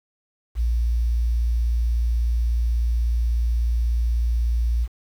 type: tone with quantisation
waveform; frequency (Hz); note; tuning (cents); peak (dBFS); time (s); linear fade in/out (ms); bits
sine; 58.2; A#1; -2; -18; 0.55-4.88; 50; 8
effects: none